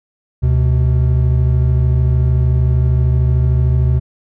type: tone pair together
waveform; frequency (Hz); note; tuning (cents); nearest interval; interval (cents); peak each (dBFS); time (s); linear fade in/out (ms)
triangle; 73 / 126.24; D2 / B2; -10 / +38; major sixth; 948; -11; 0.42-4; 20
effects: none